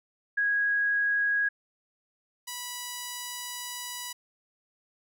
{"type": "tone pair in turn", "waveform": ["sine", "5% pulse"], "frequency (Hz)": [1652, 980.2], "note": ["G#6", "B5"], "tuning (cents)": [-10, -13], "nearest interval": "major sixth", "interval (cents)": 903, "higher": "first", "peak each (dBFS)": -23, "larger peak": "neither", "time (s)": [[0.37, 1.49], [2.47, 4.13]], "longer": "second", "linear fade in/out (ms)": 10, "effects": []}